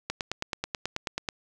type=click train; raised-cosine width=0.2 ms; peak=-12 dBFS; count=12; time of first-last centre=0.1-1.288 s; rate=9.26 Hz; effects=none

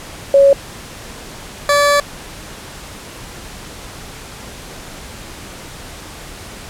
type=tone pair in turn; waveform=sine / 20% pulse; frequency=555 / 576.6 Hz; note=C#5 / D5; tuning=+2 / -32 cents; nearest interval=minor second; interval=66 cents; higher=second; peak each=-5 dBFS; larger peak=neither; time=0.34-0.53 / 1.69-2 s; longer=second; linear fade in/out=2 ms; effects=pink hiss -33 dBFS RMS until 6.69 s + low-pass 11000 Hz 12 dB/octave

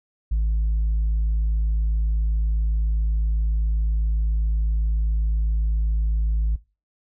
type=tone; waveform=sine; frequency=53.8 Hz; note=A1; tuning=38 cents flat; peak=-16 dBFS; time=0.31-6.56 s; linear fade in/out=10 ms; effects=noise-tail reverb RT60 0.3 s tail -22 dB re dry + tanh soft clip ceiling -17 dBFS

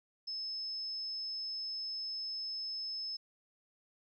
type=tone; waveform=sine; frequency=5220 Hz; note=E8; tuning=18 cents flat; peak=-37 dBFS; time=0.27-3.17 s; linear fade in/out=10 ms; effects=13-bit

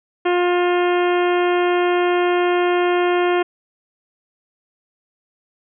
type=harmonic tone with a mistuned harmonic; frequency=354.6 Hz; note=F4; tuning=26 cents sharp; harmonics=1 / 2 / 3 / 4 / 5 / 6 / 7 / 8 / 9; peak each=-16 / -22 / -26 / -28 / -30 / -32 / -33 / -34 / -35 dBFS; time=0.25-3.43 s; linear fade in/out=10 ms; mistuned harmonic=8; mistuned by=-37 cents; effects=none

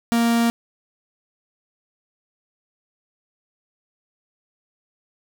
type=tone; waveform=45% pulse; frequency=233.1 Hz; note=A#3; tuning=in tune; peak=-16 dBFS; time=0.12-0.5 s; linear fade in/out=0 ms; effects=none

